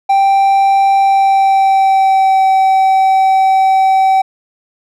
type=tone with pitch glide; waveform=triangle; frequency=784 to 767 Hz; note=G5 to G5; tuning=0 to -38 cents; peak=-5 dBFS; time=0.09-4.22 s; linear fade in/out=10 ms; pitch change=-38 cents; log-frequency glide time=0.98-2.46 s; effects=none